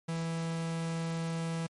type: tone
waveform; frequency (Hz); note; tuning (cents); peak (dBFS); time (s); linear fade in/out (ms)
45% pulse; 164.81; E3; 0; -32; 0.08-1.67; 10
effects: MP3 48 kbps